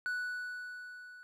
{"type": "tone with level ramp", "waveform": "triangle", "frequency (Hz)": 1480, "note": "F#6", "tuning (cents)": 0, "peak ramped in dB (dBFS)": [-30, -48], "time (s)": [0.06, 1.23], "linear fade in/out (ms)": 0, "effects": []}